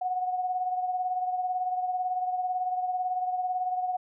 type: beating tone pair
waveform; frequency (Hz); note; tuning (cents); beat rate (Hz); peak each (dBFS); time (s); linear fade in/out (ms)
sine; 732 / 750; F#5 / F#5; -19 / +23; 18; -27 / -36; 0.01-3.97; 10
effects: none